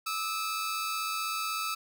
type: tone cluster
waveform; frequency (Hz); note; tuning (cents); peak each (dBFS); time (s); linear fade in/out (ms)
sawtooth; 1207 / 1303 / 4637; D6 / E6 / D8; +47 / -20 / -23; -37 / -28 / -37; 0.06-1.75; 10
effects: none